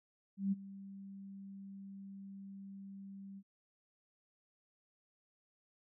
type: tone with ADSR envelope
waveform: sine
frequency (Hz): 196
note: G3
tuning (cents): 0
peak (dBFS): -29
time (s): 0.37-3.43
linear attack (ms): 150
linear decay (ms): 25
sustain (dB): -18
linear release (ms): 53
effects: none